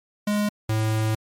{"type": "tone pair in turn", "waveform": "square", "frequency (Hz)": [207.7, 109.55], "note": ["G#3", "A2"], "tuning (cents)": [0, -7], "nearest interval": "major seventh", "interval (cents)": 1107, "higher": "first", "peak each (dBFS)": -21, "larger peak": "neither", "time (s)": [[0.27, 0.49], [0.69, 1.15]], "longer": "second", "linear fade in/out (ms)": 5, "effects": ["MP3 64 kbps"]}